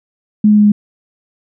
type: tone with pitch steps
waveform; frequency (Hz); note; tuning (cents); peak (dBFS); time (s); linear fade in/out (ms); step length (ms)
sine; 211.3 / 210 / 208.6 / 207.3; G#3 / G#3 / G#3 / G#3; +30 / +19 / +8 / -3; -5; 0.44-0.72; 5; 70
effects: none